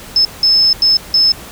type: tone bursts at uneven times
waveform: sine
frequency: 5230 Hz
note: E8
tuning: 15 cents flat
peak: -7 dBFS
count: 4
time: 0.16-0.25 / 0.43-0.73 / 0.82-0.97 / 1.14-1.32 s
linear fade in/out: 2 ms
effects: pink hiss -33 dBFS RMS until 1.51 s